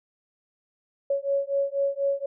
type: beating tone pair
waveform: sine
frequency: 554.4 / 558.5 Hz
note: C#5 / C#5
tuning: 0 / +13 cents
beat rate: 4.1 Hz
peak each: -26 dBFS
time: 1.1-2.26 s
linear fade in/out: 5 ms
effects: none